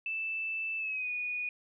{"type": "tone with pitch glide", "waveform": "sine", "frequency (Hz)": [2642, 2465], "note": ["E7", "D#7"], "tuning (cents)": [3, -17], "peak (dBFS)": -32, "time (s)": [0.06, 1.49], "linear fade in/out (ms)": 2, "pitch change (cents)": -120, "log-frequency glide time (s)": [0.78, 1.1], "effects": []}